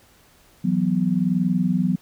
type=chord; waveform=sine; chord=E suspended second; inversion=none; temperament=just; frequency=164.81 / 185.42 / 247.2 Hz; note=E3 / F#3 / B3; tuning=0 / +4 / +2 cents; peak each=-24 / -20 / -24 dBFS; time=0.64-1.96 s; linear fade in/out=10 ms; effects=pink hiss -55 dBFS RMS until 2.01 s